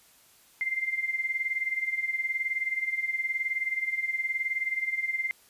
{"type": "tone with tremolo", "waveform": "sine", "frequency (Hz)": 2093, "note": "C7", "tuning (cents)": 0, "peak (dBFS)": -24, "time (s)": [0.61, 5.31], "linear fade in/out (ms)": 0, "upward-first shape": "sine", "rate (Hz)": 19, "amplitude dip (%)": 75, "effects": ["white hiss -59 dBFS RMS until 5.49 s", "resampled to 32000 Hz"]}